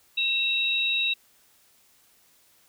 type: tone pair together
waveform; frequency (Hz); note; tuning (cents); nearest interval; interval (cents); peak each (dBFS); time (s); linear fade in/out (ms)
sine; 2686 / 3814; E7 / A#7; +32 / +39; tritone; 607; -25; 0.17-1.14; 10
effects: white hiss -61 dBFS RMS until 2.68 s